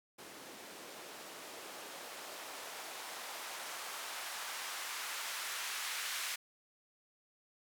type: noise with band-pass filter sweep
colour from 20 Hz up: blue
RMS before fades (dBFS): -44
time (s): 0.18-6.36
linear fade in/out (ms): 10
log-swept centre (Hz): 290 to 1700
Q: 0.93
effects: none